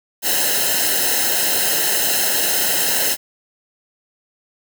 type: noise with comb filter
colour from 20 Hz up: white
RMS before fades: -18 dBFS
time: 0.22-3.17 s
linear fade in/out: 50 ms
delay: 0.86 ms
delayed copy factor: -0.9
effects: none